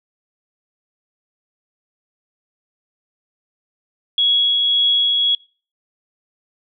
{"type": "tone with tremolo", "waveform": "sine", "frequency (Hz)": 3338, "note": "G#7", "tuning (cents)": 8, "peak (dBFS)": -12, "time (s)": [4.18, 5.35], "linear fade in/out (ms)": 2, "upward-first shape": "triangle", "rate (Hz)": 1.8, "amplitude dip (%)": 25, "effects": ["noise-tail reverb RT60 0.4 s tail -25 dB re dry"]}